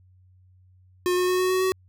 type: tone with pitch steps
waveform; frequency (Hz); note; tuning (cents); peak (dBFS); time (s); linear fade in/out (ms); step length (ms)
square; 359.7 / 362.8 / 366 / 369.2 / 372.4 / 375.6; F#4 / F#4 / F#4 / F#4 / F#4 / F#4; -49 / -34 / -19 / -4 / +11 / +26; -21; 1.06-1.72; 0; 110
effects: added 92 Hz sine -53 dBFS peak until 1.88 s